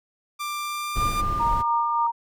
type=tone with pitch glide; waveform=sawtooth; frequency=1184 to 1194.3 Hz; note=D6 to D6; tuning=+14 to +29 cents; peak=-24 dBFS; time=0.39-1.22 s; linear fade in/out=20 ms; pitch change=+15 cents; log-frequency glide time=0.61-1 s
type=noise; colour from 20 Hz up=brown; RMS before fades=-28 dBFS; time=0.95-1.63 s; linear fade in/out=20 ms
type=tone; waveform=sine; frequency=1200 Hz; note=D6; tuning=37 cents sharp; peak=-24 dBFS; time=0.97-2.07 s; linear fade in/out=5 ms
type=tone with tremolo; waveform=sine; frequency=932.3 Hz; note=A#5; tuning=in tune; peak=-20 dBFS; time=1.39-2.12 s; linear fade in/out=20 ms; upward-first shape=sine; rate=3.5 Hz; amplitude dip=45%
effects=none